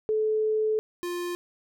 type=tone pair in turn; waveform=sine / square; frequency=433.1 / 351.1 Hz; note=A4 / F4; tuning=-27 / +9 cents; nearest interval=major third; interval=364 cents; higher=first; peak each=-22 / -30 dBFS; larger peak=first; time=0.09-0.79 / 1.03-1.35 s; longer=first; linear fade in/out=0 ms; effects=none